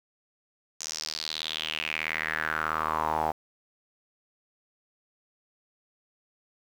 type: tone with band-pass filter sweep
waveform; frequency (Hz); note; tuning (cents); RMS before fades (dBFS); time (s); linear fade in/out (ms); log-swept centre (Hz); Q
sawtooth; 78.5; D#2; +16; -31; 0.8-3.32; 10; 6300 to 780; 5.1
effects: 8-bit